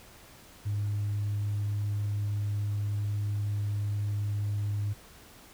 sine tone, 103 Hz, G#2, 14 cents flat, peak -26 dBFS, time 0.65-4.94 s, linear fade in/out 20 ms, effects tanh soft clip ceiling -25 dBFS + pink hiss -53 dBFS RMS until 5.53 s

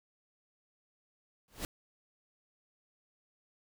pink noise with exponential growth, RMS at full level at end -34 dBFS, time 1.48-1.65 s, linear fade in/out 1 ms, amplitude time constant 36 ms, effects none

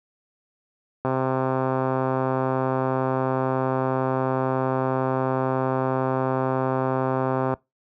click train, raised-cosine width 1 ms, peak -10 dBFS, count 851, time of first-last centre 1.05-7.539 s, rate 131 Hz, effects noise-tail reverb RT60 0.2 s tail -23 dB re dry + high-pass 60 Hz 12 dB/octave

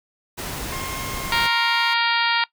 pink noise, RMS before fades -30 dBFS, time 0.37-1.48 s, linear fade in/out 20 ms
25% pulse tone, 1066 Hz, C6, 32 cents sharp, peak -28 dBFS, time 0.72-1.94 s, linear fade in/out 5 ms
harmonic tone, 466.2 Hz, A#4, in tune, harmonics 2 / 3 / 4 / 5 / 6 / 7 / 8 / 9 / 10, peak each -23 / -25 / -26 / -27 / -28 / -28 / -29 / -30 / -30 dBFS, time 1.32-2.44 s, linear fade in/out 2 ms
effects noise-tail reverb RT60 0.1 s tail -20 dB re dry

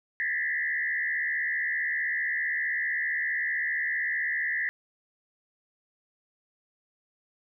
sine tone with frequency modulation, 1864.7 Hz, A#6, in tune, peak -26 dBFS, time 0.2-4.69 s, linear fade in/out 0 ms, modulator 75.4 Hz, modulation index 2, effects none

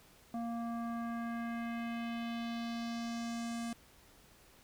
square tone with low-pass filter sweep, 232.9 Hz, A#3, 1 cent flat, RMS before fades -39 dBFS, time 0.34-3.73 s, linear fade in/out 2 ms, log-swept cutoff 830 to 9100 Hz, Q 1.8, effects pink hiss -62 dBFS RMS until 4.63 s

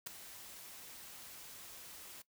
white noise with ADSR envelope, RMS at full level -38 dBFS, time 0.06-2.22 s, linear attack 11 ms, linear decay 4 ms, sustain -14 dB, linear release 5 ms, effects noise-tail reverb RT60 0.1 s tail -18 dB re dry

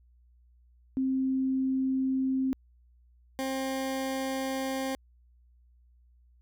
sine / 20% pulse tone pair in turn, 263.6 / 265.7 Hz, C4 / C4, +13 / +27 cents, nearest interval unison, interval 14 cents, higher second, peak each -25 / -25 dBFS, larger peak neither, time 0.97-2.53 / 3.39-4.95 s, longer neither, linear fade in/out 0 ms, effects added 60 Hz sine -58 dBFS peak until 6.41 s

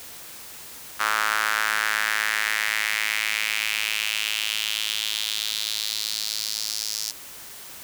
sawtooth tone with high-pass filter sweep, 107.8 Hz, A2, 35 cents flat, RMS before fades -26 dBFS, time 0.99-7.12 s, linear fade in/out 20 ms, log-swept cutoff 1300 to 5300 Hz, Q 3, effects white hiss -41 dBFS RMS until 7.83 s

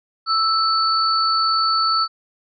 sine tone pair together, 1318.5 / 4479 Hz, E6 / C#8, 0 / +17 cents, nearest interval octave + major sixth, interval 2117 cents, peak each -17 / -20 dBFS, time 0.26-2.08 s, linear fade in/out 50 ms, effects none

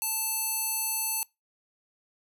square tone with band-pass filter, 880 Hz, A5, in tune, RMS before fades -30 dBFS, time 0.02-1.23 s, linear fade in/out 0 ms, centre 11000 Hz, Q 2, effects noise-tail reverb RT60 0.2 s tail -23 dB re dry

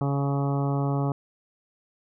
harmonic tone, 140 Hz, C#3, 18 cents sharp, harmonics 1 / 2 / 3 / 4 / 5 / 6 / 7 / 8 / 9, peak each -24 / -30 / -34 / -37 / -36 / -37 / -44 / -39 / -43 dBFS, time 0.01-1.12 s, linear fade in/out 2 ms, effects none

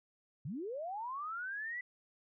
sine linear sweep, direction up, 116.54 to 2000 Hz, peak -38 dBFS, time 0.45-1.81 s, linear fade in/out 5 ms, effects none

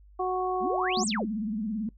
harmonic tone, 368.9 Hz, F#4, 5 cents flat, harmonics 1 / 2 / 3, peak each -29 / -29 / -33 dBFS, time 0.19-1.04 s, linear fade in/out 10 ms
sine exponential two-way sweep, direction up then down, 170 to 8870 to 170 Hz, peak -29 dBFS, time 0.6-1.28 s, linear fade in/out 50 ms, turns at 1.06 s
sine tone with vibrato, 214.8 Hz, A3, 41 cents flat, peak -28 dBFS, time 0.97-1.89 s, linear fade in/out 2 ms, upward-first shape sine, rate 18 Hz, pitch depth 120 cents each way
effects noise-tail reverb RT60 0.1 s tail -21 dB re dry + added 50 Hz sine -51 dBFS peak until 1.97 s

